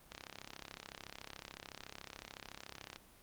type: click train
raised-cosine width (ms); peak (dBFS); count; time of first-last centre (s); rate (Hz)
0.2; -28; 97; 0.12-2.96; 33.8
effects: pink hiss -62 dBFS RMS until 3.22 s + Opus 24 kbps